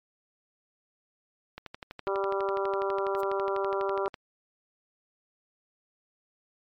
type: click train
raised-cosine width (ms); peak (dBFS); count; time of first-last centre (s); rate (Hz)
0.3; -23; 32; 1.58-4.142; 12.1
type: harmonic tone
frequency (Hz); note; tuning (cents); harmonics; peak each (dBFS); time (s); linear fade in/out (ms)
196.1; G3; +1; 2 / 3 / 4 / 5 / 6 / 7; -29 / -33 / -38 / -35 / -37 / -38; 2.07-4.08; 0
type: noise with exponential growth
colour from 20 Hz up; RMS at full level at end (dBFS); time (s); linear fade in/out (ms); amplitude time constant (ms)
violet; -42; 3.13-3.21; 5; 16
effects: MP3 64 kbps